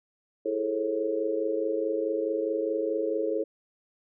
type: chord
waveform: sine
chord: A major seventh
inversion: second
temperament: equal with one note detuned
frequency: 329.6 / 415.3 / 440 / 540.5 Hz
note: E4 / G#4 / A4 / C#5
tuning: 0 / 0 / 0 / -44 cents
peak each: -32 / -34 / -29 / -31 dBFS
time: 0.45-3.44 s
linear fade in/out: 10 ms
effects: none